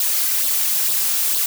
blue noise with flanger, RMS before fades -19 dBFS, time 0-1.46 s, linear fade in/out 2 ms, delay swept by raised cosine 0.22 to 4.32 ms, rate 2.2 Hz, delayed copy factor +0.55, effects none

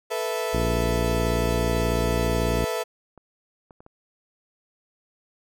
35% pulse chord, A suspended second, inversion none, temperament equal, 440 / 493.9 / 659.3 Hz, A4 / B4 / E5, 0 / 0 / 0 cents, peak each -28 dBFS, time 0.1-2.84 s, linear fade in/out 20 ms
harmonic tone, 58.27 Hz, A#1, in tune, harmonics 1 / 2 / 3 / 4 / 5 / 6 / 7, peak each -26 / -29 / -31 / -32 / -33 / -34 / -34 dBFS, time 0.53-2.65 s, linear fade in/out 10 ms
clicks, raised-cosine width 1 ms, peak -33 dBFS, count 8, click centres 1.011 / 1.305 / 1.469 / 2.324 / 3.177 / 3.708 / 3.805 / 3.864 s
effects none

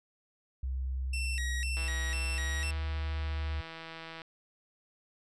sine tone with pitch glide, 65 to 74.24 Hz, C2 to D2, -11 to +19 cents, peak -31 dBFS, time 0.63-3.61 s, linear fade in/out 5 ms, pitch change +230 cents, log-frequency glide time 2.31-2.7 s
sawtooth tone with vibrato, 2260 Hz, C#7, 33 cents sharp, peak -32 dBFS, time 1.13-2.71 s, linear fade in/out 5 ms, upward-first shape square, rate 2 Hz, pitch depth 300 cents each way
click train, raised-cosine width 0.3 ms, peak -28 dBFS, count 400, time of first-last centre 1.77-4.218 s, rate 163 Hz
effects resampled to 24000 Hz

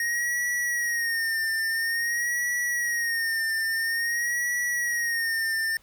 square tone with vibrato, 1864.7 Hz, A#6, in tune, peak -25 dBFS, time 0-5.77 s, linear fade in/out 2 ms, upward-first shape sine, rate 0.49 Hz, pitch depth 66 cents each way, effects pink hiss -59 dBFS RMS until 5.82 s

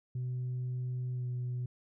sine tone with pitch glide, 125.8 to 124 Hz, B2 to B2, +32 to +7 cents, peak -31 dBFS, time 0.15-1.66 s, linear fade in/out 5 ms, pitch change -25 cents, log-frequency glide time 1.13-1.26 s, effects tanh soft clip ceiling -31 dBFS

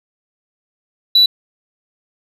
sine tone, 3951 Hz, B7, in tune, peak -5 dBFS, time 1.15-1.26 s, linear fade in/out 5 ms, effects tanh soft clip ceiling -5 dBFS

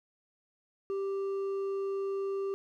sine tone with hard clipping, 392 Hz, G4, in tune, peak -32 dBFS, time 0.9-2.54 s, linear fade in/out 0 ms, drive 4 dB, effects none

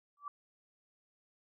sine tone with exponential growth, 1157 Hz, D6, 26 cents flat, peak -35 dBFS, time 0.17-0.28 s, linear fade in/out 2 ms, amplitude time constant 23 ms, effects none

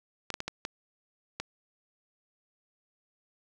clicks, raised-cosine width 0.2 ms, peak -16 dBFS, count 6, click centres 0.303 / 0.341 / 0.404 / 0.48 / 0.651 / 1.4 s, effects none

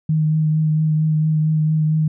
sine tone with vibrato, 155.56 Hz, D#3, in tune, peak -14 dBFS, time 0.09-2.08 s, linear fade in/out 5 ms, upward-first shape triangle, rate 4.4 Hz, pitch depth 20 cents each way, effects none

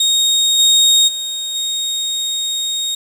30% pulse tone with level steps, 3729 Hz, A#7, in tune, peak -9 / -6 / -18 / -15 dBFS, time 0-2.95 s, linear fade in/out 5 ms, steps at 0.58 / 1.07 / 1.54 s, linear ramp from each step 20 ms, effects resampled to 32000 Hz + 7-bit

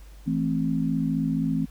sine chord, A minor, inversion second, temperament just, 165 / 220 / 264 Hz, E3 / A3 / C4, +2 / 0 / +16 cents, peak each -26 / -28 / -26 dBFS, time 0.26-1.66 s, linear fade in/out 20 ms, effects added 50 Hz sine -43 dBFS peak until 1.7 s + pink hiss -56 dBFS RMS until 1.7 s

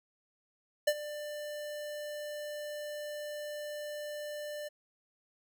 square tone with ADSR envelope, 594 Hz, D5, 20 cents sharp, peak -23 dBFS, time 0.87-4.69 s, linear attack 8 ms, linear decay 55 ms, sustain -16 dB, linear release 16 ms, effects none

